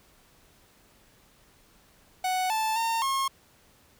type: tone with pitch steps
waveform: 45% pulse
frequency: 742 / 878 / 911 / 1080 Hz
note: F#5 / A5 / A#5 / C#6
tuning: +5 / -4 / -40 / -45 cents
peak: -25 dBFS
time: 2.24-3.28 s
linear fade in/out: 5 ms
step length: 260 ms
effects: pink hiss -60 dBFS RMS until 3.99 s